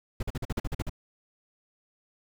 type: noise bursts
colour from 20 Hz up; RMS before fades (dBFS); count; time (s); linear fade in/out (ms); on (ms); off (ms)
brown; -29; 10; 0.2-0.896; 5; 30; 44
effects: none